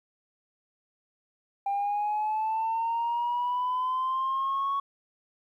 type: linear sweep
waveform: sine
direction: up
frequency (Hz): 794 to 1115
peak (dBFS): -24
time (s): 1.66-4.8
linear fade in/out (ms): 5
effects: tanh soft clip ceiling -23 dBFS + 11-bit